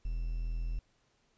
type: tone with quantisation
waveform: triangle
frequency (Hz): 41.2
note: E1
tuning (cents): 0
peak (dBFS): -30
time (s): 0.05-0.79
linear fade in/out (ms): 0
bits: 10
effects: pink hiss -72 dBFS RMS until 1.37 s + resampled to 16000 Hz